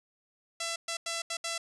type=tone bursts at uneven times; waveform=5% pulse; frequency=670 Hz; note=E5; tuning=28 cents sharp; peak=-21 dBFS; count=5; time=0.6-0.76 / 0.88-0.97 / 1.06-1.22 / 1.3-1.37 / 1.44-1.58 s; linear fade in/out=5 ms; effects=resampled to 24000 Hz